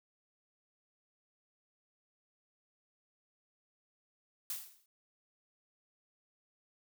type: noise with exponential decay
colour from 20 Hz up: blue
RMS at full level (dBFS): -36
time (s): 4.5-4.86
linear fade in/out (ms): 2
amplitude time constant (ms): 78
effects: none